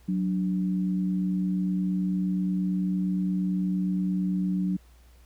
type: tone pair together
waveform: sine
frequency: 185.02 / 293.7 Hz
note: F#3 / D4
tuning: 0 / 0 cents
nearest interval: minor sixth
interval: 800 cents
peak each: -24 / -33 dBFS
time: 0.08-4.77 s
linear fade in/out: 10 ms
effects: added 60 Hz sine -52 dBFS peak until 5.25 s + pink hiss -62 dBFS RMS until 5.25 s